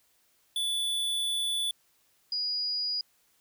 square / sine tone pair in turn, 3465 / 4900 Hz, A7 / D#8, -27 / -27 cents, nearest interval tritone, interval 600 cents, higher second, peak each -28 dBFS, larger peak neither, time 0.56-1.71 / 2.32-3.01 s, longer first, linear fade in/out 2 ms, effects white hiss -68 dBFS RMS until 3.4 s

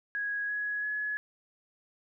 sine tone with pitch steps, 1658 / 1676.3 / 1694.8 Hz, G#6 / G#6 / G#6, -3 / +16 / +35 cents, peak -30 dBFS, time 0.15-1.17 s, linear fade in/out 0 ms, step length 340 ms, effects none

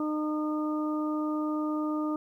harmonic tone, 304.8 Hz, D#4, 36 cents flat, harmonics 1 / 2 / 3 / 4, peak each -28 / -38 / -42 / -37 dBFS, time 0-2.16 s, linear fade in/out 2 ms, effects 11-bit

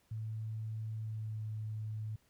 sine tone with pitch glide, 110 to 108.36 Hz, A2 to A2, 0 to -26 cents, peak -37 dBFS, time 0.11-2.16 s, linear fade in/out 5 ms, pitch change -26 cents, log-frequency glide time 0.96-1.45 s, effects pink hiss -72 dBFS RMS until 2.29 s

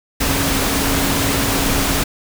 sine tone in noise, 274.9 Hz, C#4, 14 cents flat, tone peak -23 dBFS, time 0.2-2.04 s, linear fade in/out 10 ms, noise pink, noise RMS -18 dBFS, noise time 0.2-2.04 s, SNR -8 dB, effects none

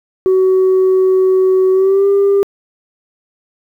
sine tone with pitch glide, 375.7 to 398 Hz, F#4 to G4, +26 to +26 cents, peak -6 dBFS, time 0.26-2.43 s, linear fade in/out 0 ms, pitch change +100 cents, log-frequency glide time 1.72-2.07 s, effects tanh soft clip ceiling -6 dBFS + 8-bit

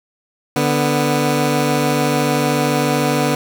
15% pulse tone pair together, 147.34 / 247.8 Hz, D3 / B3, +6 / +6 cents, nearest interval major sixth, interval 900 cents, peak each -11 dBFS, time 0.56-3.35 s, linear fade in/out 2 ms, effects none

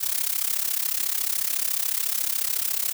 blue noise with amplitude modulation, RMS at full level -22 dBFS, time 0-2.93 s, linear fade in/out 20 ms, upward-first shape sine, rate 34 Hz, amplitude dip 85%, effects none

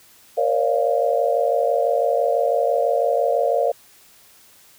sine tone cluster, 468.9 / 541 / 587 / 695 Hz, A#4 / C#5 / D5 / F5, +10 / -42 / -1 / -9 cents, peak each -22 dBFS, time 0.37-3.72 s, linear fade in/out 10 ms, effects white hiss -51 dBFS RMS until 4.78 s

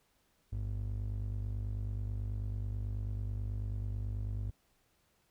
triangle ring-modulated tone, 77.78 Hz, D#2, in tune, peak -29 dBFS, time 0.52-4.51 s, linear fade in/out 10 ms, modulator 24.6 Hz, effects pink hiss -73 dBFS RMS until 5.3 s

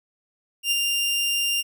sawtooth tone with ADSR envelope, 2794 Hz, F7, in tune, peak -15 dBFS, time 0.63-1.63 s, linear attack 83 ms, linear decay 21 ms, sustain -3 dB, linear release 30 ms, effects none

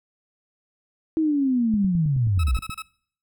sine linear sweep, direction down, 324.5 to 52.7 Hz, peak -18 dBFS, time 1.17-2.57 s, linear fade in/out 0 ms
click train, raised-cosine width 5 ms, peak -21 dBFS, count 10, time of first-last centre 1.74-2.695 s, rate 9.42 Hz
20% pulse tone bursts, 1295 Hz, E6, 31 cents flat, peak -26 dBFS, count 6, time 2.39-2.822 s, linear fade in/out 5 ms, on 47 ms, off 30 ms
effects noise-tail reverb RT60 0.6 s tail -22 dB re dry

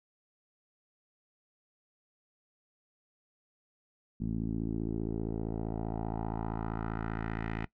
10% pulse tone with low-pass filter sweep, 55.2 Hz, A1, 6 cents sharp, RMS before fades -35 dBFS, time 4.2-7.66 s, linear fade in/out 10 ms, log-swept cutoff 220 to 2200 Hz, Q 2.2, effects noise-tail reverb RT60 0.1 s tail -19 dB re dry

